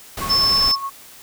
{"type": "noise", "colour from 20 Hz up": "pink", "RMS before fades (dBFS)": -28, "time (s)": [0.17, 0.72], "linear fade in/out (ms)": 5}
{"type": "tone with tremolo", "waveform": "sine", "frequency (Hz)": 1100, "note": "C#6", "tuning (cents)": -14, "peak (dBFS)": -22, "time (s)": [0.21, 0.9], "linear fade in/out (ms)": 10, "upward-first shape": "sine", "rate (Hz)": 9.7, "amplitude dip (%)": 55}
{"type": "tone", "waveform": "sine", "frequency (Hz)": 5274, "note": "E8", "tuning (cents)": 0, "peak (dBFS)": -14, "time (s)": [0.29, 0.76], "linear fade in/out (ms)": 20}
{"effects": ["white hiss -43 dBFS RMS until 1.22 s"]}